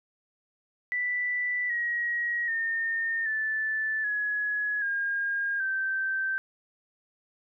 sine tone with pitch steps, 1975.5 / 1898.3 / 1824.1 / 1752.9 / 1684.4 / 1618.6 / 1555.3 Hz, B6 / A#6 / A#6 / A6 / G#6 / G#6 / G6, 0 / +31 / -38 / -7 / +24 / -45 / -14 cents, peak -26 dBFS, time 0.92-6.38 s, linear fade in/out 0 ms, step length 780 ms, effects none

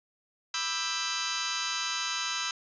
10% pulse chord, E minor seventh, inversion second, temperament just, 988.9 / 1186.7 / 1318.5 / 1582.2 Hz, B5 / D6 / E6 / G6, +2 / +18 / 0 / +16 cents, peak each -28 / -31 / -25 / -26 dBFS, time 0.54-2.51 s, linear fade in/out 2 ms, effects resampled to 16000 Hz + 9-bit

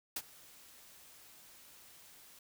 white noise with ADSR envelope, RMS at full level -36 dBFS, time 0.16-2.39 s, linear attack 5 ms, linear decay 47 ms, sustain -22 dB, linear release 3 ms, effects none

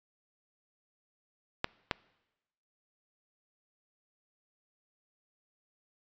clicks, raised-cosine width 0.3 ms, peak -12 dBFS, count 2, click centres 1.644 / 1.912 s, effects noise-tail reverb RT60 1.0 s tail -23 dB re dry + resampled to 16000 Hz

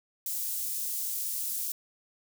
white high-pass noise, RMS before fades -33 dBFS, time 0.26-1.72 s, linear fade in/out 2 ms, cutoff 7600 Hz, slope 12 dB/octave, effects none

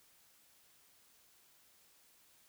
silence, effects white hiss -67 dBFS RMS until 2.48 s

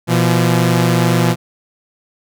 sawtooth tone pair together, 121.3 / 170.65 Hz, B2 / F3, -31 / -40 cents, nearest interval tritone, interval 591 cents, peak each -10 dBFS, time 0.07-1.36 s, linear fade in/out 50 ms, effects none

